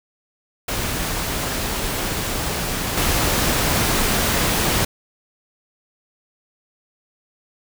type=noise with level steps; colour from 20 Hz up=pink; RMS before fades=-24 / -19 dBFS; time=0.68-4.85 s; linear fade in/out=5 ms; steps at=2.97 s; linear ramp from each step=5 ms; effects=none